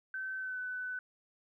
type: tone with pitch glide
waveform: sine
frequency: 1536 to 1501.8 Hz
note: G6 to F#6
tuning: -36 to +25 cents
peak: -36 dBFS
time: 0.14-0.99 s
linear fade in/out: 2 ms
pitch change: -39 cents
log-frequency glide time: 0.37-0.6 s
effects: 13-bit